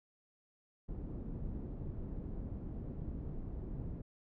pink low-pass noise, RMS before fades -42 dBFS, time 0.88-4.02 s, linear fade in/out 10 ms, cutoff 280 Hz, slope 12 dB/octave, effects none

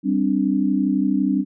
sine chord, G suspended fourth, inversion none, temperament equal, 196 / 261.6 / 293.7 Hz, G3 / C4 / D4, 0 / 0 / 0 cents, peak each -21 dBFS, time 0.03-1.45 s, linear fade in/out 50 ms, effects none

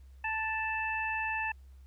harmonic tone, 880 Hz, A5, in tune, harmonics 1 / 2 / 3, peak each -35 / -35 / -35 dBFS, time 0.24-1.52 s, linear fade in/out 5 ms, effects added 66 Hz sine -50 dBFS peak until 1.86 s + pink hiss -72 dBFS RMS until 1.86 s

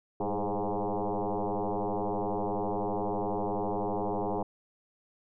sine tone with frequency modulation, 200 Hz, G3, 35 cents sharp, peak -28 dBFS, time 0.2-4.43 s, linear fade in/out 5 ms, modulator 103 Hz, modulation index 7.1, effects none

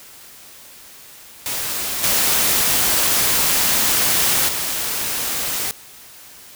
white noise with level steps, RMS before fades -24 / -17 / -23 dBFS, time 1.46-5.71 s, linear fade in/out 0 ms, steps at 2.03 / 4.48 s, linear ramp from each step 10 ms, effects white hiss -42 dBFS RMS until 6.55 s

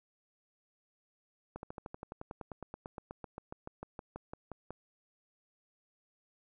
slowing click train, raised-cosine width 1 ms, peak -28 dBFS, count 27, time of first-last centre 1.56-4.706 s, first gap 71 ms, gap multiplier 1.04, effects none

